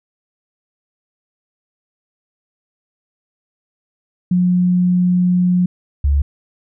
sine tone pair in turn, 179.6 / 70.93 Hz, F3 / C#2, +49 / +40 cents, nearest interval octave + major third, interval 1609 cents, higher first, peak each -11 dBFS, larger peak neither, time 4.31-5.66 / 6.04-6.22 s, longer first, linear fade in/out 5 ms, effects none

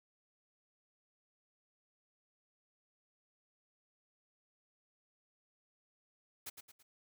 white noise with echo, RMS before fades -44 dBFS, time 6.46-6.5 s, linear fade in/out 10 ms, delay 110 ms, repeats 3, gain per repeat -7 dB, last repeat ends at 6.83 s, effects none

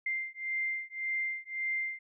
sine beating tone pair, 2093 / 2094.8 Hz, C7 / C7, 0 / +1 cents, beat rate 1.8 Hz, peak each -35 / -35 dBFS, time 0.06-1.99 s, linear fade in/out 5 ms, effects none

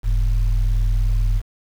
sine tone pair together, 41.4 / 103.83 Hz, E1 / G#2, +8 / 0 cents, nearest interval octave + major third, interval 1592 cents, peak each -14 / -22 dBFS, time 0.03-1.42 s, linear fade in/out 50 ms, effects tanh soft clip ceiling -11 dBFS + 7-bit

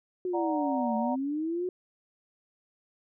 sine linear two-way sweep, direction down then up, 369.6 to 220 to 369.6 Hz, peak -28 dBFS, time 0.25-1.69 s, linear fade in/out 2 ms, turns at 0.96 s
sine chord, D augmented, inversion none, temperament equal, 587.3 / 740 / 932.3 Hz, D5 / F#5 / A#5, 0 / 0 / 0 cents, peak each -33 dBFS, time 0.33-1.16 s, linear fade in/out 20 ms
effects none

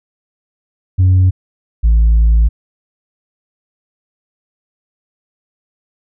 sine tone pair in turn, 92.6 / 55.56 Hz, F#2 / A1, +2 / +18 cents, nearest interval major sixth, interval 884 cents, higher first, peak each -4 dBFS, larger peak neither, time 0.98-1.31 / 1.83-2.49 s, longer second, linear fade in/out 20 ms, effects tanh soft clip ceiling -5 dBFS

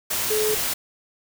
sine tone in noise, 428.7 Hz, A4, 45 cents flat, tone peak -21 dBFS, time 0.3-0.55 s, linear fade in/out 10 ms, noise white, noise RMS -25 dBFS, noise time 0.1-0.74 s, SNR +1 dB, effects none

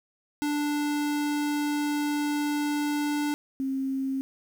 square / sine tone pair in turn, 293.9 / 267.7 Hz, D4 / C4, +1 / +40 cents, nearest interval major second, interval 161 cents, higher first, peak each -26 dBFS, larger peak neither, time 0.42-3.34 / 3.6-4.21 s, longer first, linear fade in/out 0 ms, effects 9-bit

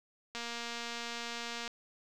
click train, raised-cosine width 0.2 ms, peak -23 dBFS, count 313, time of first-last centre 0.35-1.678 s, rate 235 Hz, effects none

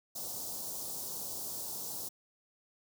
white band-stop noise, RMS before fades -40 dBFS, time 0.15-2.09 s, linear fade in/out 10 ms, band 930 to 4600 Hz, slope 24 dB/octave, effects high-pass 80 Hz 12 dB/octave

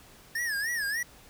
square tone with vibrato, 1766 Hz, A6, 6 cents sharp, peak -29 dBFS, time 0.35-1.03 s, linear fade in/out 5 ms, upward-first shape sine, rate 3.4 Hz, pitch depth 160 cents each way, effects pink hiss -54 dBFS RMS until 1.29 s

